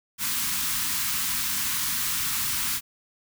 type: band-stop noise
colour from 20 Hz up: white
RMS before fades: -27 dBFS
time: 0.18-2.81 s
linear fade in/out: 50 ms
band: 290 to 940 Hz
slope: 48 dB/octave
effects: none